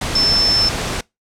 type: tone in noise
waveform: sine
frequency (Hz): 5300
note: E8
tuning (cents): +9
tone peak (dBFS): -12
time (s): 0.15-0.69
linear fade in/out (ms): 5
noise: pink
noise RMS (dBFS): -22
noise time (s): 0.01-1.01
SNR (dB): +7
effects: noise-tail reverb RT60 0.2 s tail -24 dB re dry + low-pass 8000 Hz 12 dB/octave